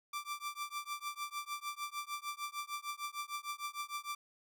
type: tone with tremolo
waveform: sawtooth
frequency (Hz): 1174.7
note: D6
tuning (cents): 0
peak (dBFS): -32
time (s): 0.13-4.15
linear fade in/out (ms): 5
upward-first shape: triangle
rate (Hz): 6.6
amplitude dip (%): 100
effects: none